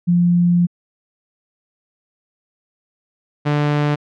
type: tone pair in turn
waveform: sine / sawtooth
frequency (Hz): 174.61 / 147.34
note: F3 / D3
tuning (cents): 0 / +6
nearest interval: minor third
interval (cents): 294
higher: first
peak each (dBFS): -11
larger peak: neither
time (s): 0.07-0.67 / 3.45-3.96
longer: first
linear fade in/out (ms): 20
effects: low-pass 3000 Hz 12 dB/octave